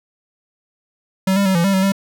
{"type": "tone with pitch steps", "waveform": "square", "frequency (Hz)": [190.2, 199.1, 189.9, 169.8, 196.3, 189.7, 196.1], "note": ["F#3", "G3", "F#3", "F3", "G3", "F#3", "G3"], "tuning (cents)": [48, 27, 45, -48, 3, 43, 1], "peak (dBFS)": -14, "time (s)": [1.27, 1.921], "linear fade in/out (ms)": 5, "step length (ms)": 93, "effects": []}